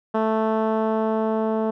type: tone with low-pass filter sweep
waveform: 10% pulse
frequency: 220 Hz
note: A3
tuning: in tune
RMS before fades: -22 dBFS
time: 0.14-1.71 s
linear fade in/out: 10 ms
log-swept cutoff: 1100 to 630 Hz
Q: 0.75
effects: none